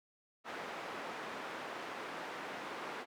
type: band-pass noise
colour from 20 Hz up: white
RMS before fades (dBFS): -44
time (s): 0.44-3.06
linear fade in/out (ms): 50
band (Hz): 260 to 1500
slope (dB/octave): 12
effects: none